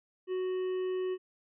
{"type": "harmonic tone", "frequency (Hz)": 370.4, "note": "F#4", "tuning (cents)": 2, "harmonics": [1, 3, 5, 7, 8], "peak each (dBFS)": [-30, -50, -53, -58, -55], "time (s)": [0.27, 1.18], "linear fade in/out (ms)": 50, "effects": []}